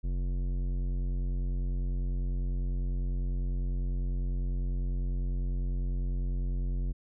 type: tone with tanh clipping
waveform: sine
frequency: 45 Hz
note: F#1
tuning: 47 cents flat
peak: -30 dBFS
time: 0.03-6.93 s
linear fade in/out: 20 ms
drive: 14 dB
effects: none